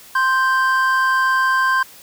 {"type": "tone pair together", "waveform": "triangle", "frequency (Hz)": [1046.5, 1568], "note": ["C6", "G6"], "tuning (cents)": [0, 0], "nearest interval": "perfect fifth", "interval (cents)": 700, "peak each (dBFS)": -15, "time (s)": [0.15, 1.83], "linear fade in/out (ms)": 5, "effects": ["white hiss -43 dBFS RMS until 2.02 s"]}